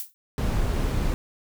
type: noise with exponential decay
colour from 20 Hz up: violet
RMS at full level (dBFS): -29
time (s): 0-0.14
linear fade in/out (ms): 0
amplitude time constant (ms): 30
type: noise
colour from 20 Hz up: brown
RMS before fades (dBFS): -24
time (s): 0.38-1.14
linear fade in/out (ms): 0
effects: none